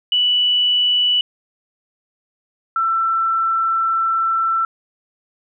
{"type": "tone pair in turn", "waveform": "sine", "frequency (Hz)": [2960, 1338.1], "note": ["F#7", "E6"], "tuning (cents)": [0, 26], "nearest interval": "octave + major second", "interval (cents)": 1374, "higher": "first", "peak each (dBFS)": [-13, -15], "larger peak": "first", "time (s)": [[0.12, 1.21], [2.76, 4.65]], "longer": "second", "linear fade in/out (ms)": 2, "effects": []}